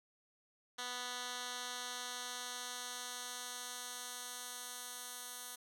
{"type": "tone with band-pass filter sweep", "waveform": "10% pulse", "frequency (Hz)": 247, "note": "B3", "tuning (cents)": 0, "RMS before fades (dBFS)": -45, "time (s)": [0.78, 5.56], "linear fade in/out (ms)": 10, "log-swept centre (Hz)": [4100, 11000], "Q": 0.73, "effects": []}